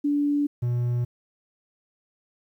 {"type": "tone pair in turn", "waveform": ["sine", "triangle"], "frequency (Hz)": [289.5, 121.26], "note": ["D4", "B2"], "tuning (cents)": [-25, -31], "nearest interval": "octave + minor third", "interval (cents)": 1506, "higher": "first", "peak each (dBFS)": -20, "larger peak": "neither", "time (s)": [[0.04, 0.47], [0.62, 1.05]], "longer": "neither", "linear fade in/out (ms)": 10, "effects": ["10-bit"]}